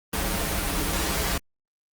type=noise with comb filter; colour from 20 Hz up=pink; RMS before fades=-26 dBFS; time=0.13-1.38 s; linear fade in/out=5 ms; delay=8.1 ms; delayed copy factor=-1; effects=Opus 24 kbps